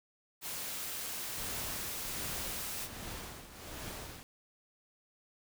white noise, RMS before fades -40 dBFS, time 0.41-2.89 s, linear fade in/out 50 ms
pink noise with tremolo, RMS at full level -42 dBFS, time 1.38-4.23 s, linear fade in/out 0 ms, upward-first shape triangle, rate 1.3 Hz, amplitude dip 75%
effects none

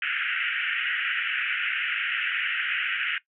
pink band-pass noise, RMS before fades -28 dBFS, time 0.02-3.18 s, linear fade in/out 2 ms, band 1400 to 3000 Hz, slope 96 dB/octave, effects noise-tail reverb RT60 0.1 s tail -17 dB re dry

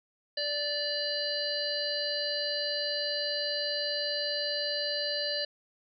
harmonic tone, 585 Hz, D5, 7 cents flat, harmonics 1 / 3 / 5 / 7 / 8, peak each -35 / -38 / -40 / -34 / -34 dBFS, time 0.37-5.45 s, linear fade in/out 5 ms, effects none

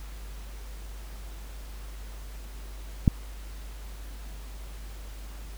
click, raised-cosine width 5 ms, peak -5 dBFS, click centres 3.078 s, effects added 50 Hz sine -38 dBFS peak until 5.57 s + pink hiss -50 dBFS RMS until 5.57 s

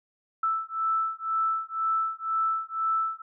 sine beating tone pair, 1318.5 / 1320.5 Hz, E6 / E6, 0 / +3 cents, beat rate 2 Hz, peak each -28 dBFS, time 0.43-3.22 s, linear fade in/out 5 ms, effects none

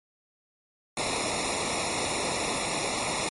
pink noise with comb filter, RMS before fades -29 dBFS, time 0.97-3.29 s, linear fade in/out 2 ms, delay 0.64 ms, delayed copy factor -0.95, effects MP3 48 kbps

